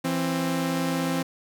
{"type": "tone pair together", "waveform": "sawtooth", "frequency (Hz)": [167.2, 264.1], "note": ["E3", "C4"], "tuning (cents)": [25, 16], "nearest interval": "minor sixth", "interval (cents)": 791, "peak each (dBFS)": [-24, -22], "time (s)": [0.04, 1.23], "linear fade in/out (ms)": 10, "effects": ["10-bit"]}